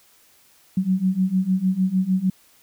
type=beating tone pair; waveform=sine; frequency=183.6 / 190.2 Hz; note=F#3 / F#3; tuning=-13 / +48 cents; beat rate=6.6 Hz; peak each=-22 / -20 dBFS; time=0.77-2.3 s; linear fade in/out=5 ms; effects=white hiss -56 dBFS RMS until 2.62 s